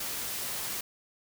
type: noise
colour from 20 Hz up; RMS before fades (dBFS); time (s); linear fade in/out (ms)
white; -35; 0-0.81; 5
effects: none